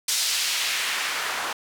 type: noise with band-pass filter sweep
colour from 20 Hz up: white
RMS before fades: -26 dBFS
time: 0.08-1.53 s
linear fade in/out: 5 ms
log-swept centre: 5200 to 1100 Hz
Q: 0.98
effects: none